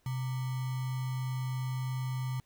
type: tone with sample-and-hold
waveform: sine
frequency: 128.5 Hz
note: C3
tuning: 31 cents flat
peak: -31 dBFS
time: 0.06-2.4 s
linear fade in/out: 2 ms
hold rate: 1050 Hz
effects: pink hiss -71 dBFS RMS until 2.45 s